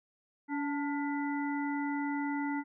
harmonic tone with a mistuned harmonic, 284.8 Hz, C#4, 47 cents sharp, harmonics 1 / 3 / 5 / 7, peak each -32 / -38 / -44 / -42 dBFS, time 0.48-2.64 s, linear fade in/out 50 ms, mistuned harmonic 3, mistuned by +59 cents, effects none

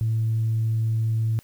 sine tone, 111.8 Hz, A2, 28 cents sharp, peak -19 dBFS, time 0.01-1.39 s, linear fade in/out 0 ms, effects tanh soft clip ceiling -16 dBFS + white hiss -56 dBFS RMS until 1.43 s

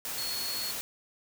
sine tone in noise, 4347 Hz, C#8, 35 cents flat, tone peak -34 dBFS, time 0.18-0.71 s, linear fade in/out 0 ms, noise white, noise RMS -36 dBFS, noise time 0.05-0.81 s, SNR -1 dB, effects none

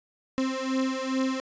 35% pulse beating tone pair, 261.6 / 264 Hz, C4 / C4, 0 / +16 cents, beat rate 2.4 Hz, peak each -27 dBFS, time 0.38-1.4 s, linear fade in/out 0 ms, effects resampled to 16000 Hz

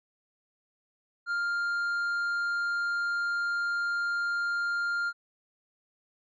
sine tone with tanh clipping, 1400 Hz, F6, 4 cents sharp, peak -28 dBFS, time 1.26-5.13 s, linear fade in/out 50 ms, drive 5 dB, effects none

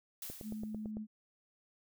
blue noise with exponential decay, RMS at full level -42 dBFS, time 0.22-0.91 s, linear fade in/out 2 ms, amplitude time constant 150 ms
click train, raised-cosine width 2 ms, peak -32 dBFS, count 7, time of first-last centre 0.3-0.97 s, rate 8.96 Hz
sine tone, 215 Hz, A3, 40 cents flat, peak -39 dBFS, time 0.42-1.07 s, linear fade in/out 50 ms
effects none

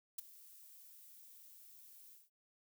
violet noise with ADSR envelope, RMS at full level -40 dBFS, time 0.18-2.3 s, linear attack 7 ms, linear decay 14 ms, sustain -19 dB, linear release 180 ms, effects none

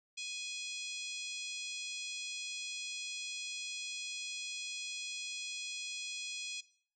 harmonic tone with a mistuned harmonic, 835 Hz, G#5, 9 cents sharp, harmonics 3 / 4 / 5 / 6 / 7 / 8 / 9 / 10, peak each -44 / -46 / -48 / -50 / -51 / -52 / -53 / -54 dBFS, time 0.17-6.61 s, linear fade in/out 10 ms, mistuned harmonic 8, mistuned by +38 cents, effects noise-tail reverb RT60 0.5 s tail -17 dB re dry

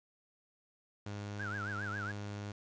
sawtooth tone, 102.6 Hz, G#2, 21 cents flat, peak -36 dBFS, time 1.06-2.52 s, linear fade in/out 5 ms
sine tone with vibrato, 1480 Hz, F#6, in tune, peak -38 dBFS, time 1.39-2.12 s, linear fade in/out 10 ms, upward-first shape triangle, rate 7.3 Hz, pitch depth 220 cents each way
effects resampled to 16000 Hz + 10-bit

